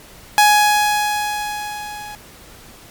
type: tone with level ramp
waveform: sawtooth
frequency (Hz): 836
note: G#5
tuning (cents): +11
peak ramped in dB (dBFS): -4 to -27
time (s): 0.38-2.15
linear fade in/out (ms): 0
effects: pink hiss -42 dBFS RMS until 2.9 s + MP3 96 kbps